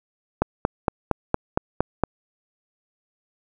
click train, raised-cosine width 1 ms, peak -4 dBFS, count 8, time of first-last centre 0.42-2.037 s, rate 4.33 Hz, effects none

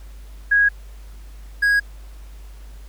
sine / triangle tone pair in turn, 1650 / 1650 Hz, G#6 / G#6, -12 / -12 cents, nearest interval unison, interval 0 cents, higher neither, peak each -12 dBFS, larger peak neither, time 0.51-0.69 / 1.62-1.8 s, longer neither, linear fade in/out 10 ms, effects added 50 Hz sine -36 dBFS peak until 2.88 s + pink hiss -52 dBFS RMS until 2.88 s

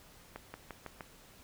accelerating click train, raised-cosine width 0.5 ms, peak -27 dBFS, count 5, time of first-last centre 0.36-1.008 s, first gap 180 ms, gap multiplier 0.93, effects pink hiss -58 dBFS RMS until 1.43 s

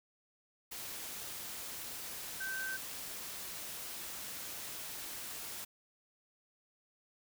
sine tone in noise, 1548 Hz, G6, 22 cents flat, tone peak -37 dBFS, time 2.4-2.77 s, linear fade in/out 10 ms, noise white, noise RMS -44 dBFS, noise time 0.71-5.65 s, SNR +4 dB, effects none

